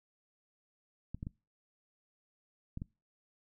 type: clicks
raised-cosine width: 5 ms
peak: -27 dBFS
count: 5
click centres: 1.146 / 1.229 / 1.269 / 2.774 / 2.819 s
effects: noise-tail reverb RT60 0.3 s tail -25 dB re dry